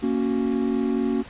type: chord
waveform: triangle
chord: F# major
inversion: first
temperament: equal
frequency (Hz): 233.1 / 277.2 / 370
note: A#3 / C#4 / F#4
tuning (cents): 0 / 0 / 0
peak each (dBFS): -22 / -23 / -25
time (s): 0.02-1.23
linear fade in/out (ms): 20
effects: pink hiss -43 dBFS RMS until 1.29 s + resampled to 8000 Hz